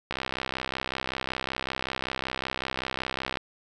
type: click train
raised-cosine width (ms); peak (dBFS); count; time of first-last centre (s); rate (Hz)
0.3; -13; 214; 0.11-3.372; 65.3
effects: none